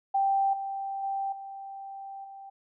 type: tone with level steps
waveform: sine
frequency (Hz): 784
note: G5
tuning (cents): 0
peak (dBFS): -22 / -31 / -28 / -38 / -42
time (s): 0.14-2.5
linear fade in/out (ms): 10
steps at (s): 0.53 / 1.03 / 1.32 / 2.24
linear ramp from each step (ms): 5
effects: none